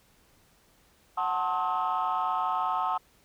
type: chord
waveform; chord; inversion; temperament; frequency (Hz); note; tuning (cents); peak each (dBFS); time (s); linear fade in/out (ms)
sine; F# diminished seventh; none; just; 740 / 888 / 1065.6 / 1278.7; F#5 / A5 / C6 / Eb6; 0 / +16 / +31 / +47; -30; 1.17-2.98; 10
effects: tanh soft clip ceiling -20 dBFS + pink hiss -63 dBFS RMS until 3.24 s